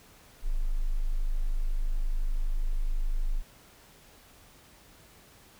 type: tone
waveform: sine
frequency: 25.96 Hz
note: G#0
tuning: in tune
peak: -24 dBFS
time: 0.42-3.43 s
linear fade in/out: 50 ms
effects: pink hiss -56 dBFS RMS until 5.59 s